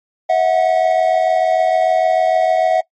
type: tone pair together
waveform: triangle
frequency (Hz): 647 / 733.7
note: E5 / F#5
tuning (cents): -32 / -15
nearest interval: major second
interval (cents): 217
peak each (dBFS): -12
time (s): 0.29-2.81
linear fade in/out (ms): 10
effects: noise-tail reverb RT60 0.1 s tail -20 dB re dry + MP3 32 kbps